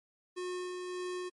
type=tone with tremolo; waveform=square; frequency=362 Hz; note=F#4; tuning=38 cents flat; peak=-36 dBFS; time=0.36-1.3 s; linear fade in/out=20 ms; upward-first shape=sine; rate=1.7 Hz; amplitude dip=30%; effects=MP3 48 kbps